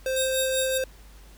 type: tone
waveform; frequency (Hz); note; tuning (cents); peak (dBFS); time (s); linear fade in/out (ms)
square; 523.3; C5; 0; -25; 0.06-0.84; 2
type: tone with tremolo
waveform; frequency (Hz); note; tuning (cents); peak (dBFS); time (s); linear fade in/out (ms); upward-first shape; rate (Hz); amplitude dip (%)
15% pulse; 3729; A#7; 0; -17; 0.16-0.78; 5; triangle; 5.2; 80
effects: added 50 Hz sine -46 dBFS peak until 1.37 s + pink hiss -54 dBFS RMS until 1.37 s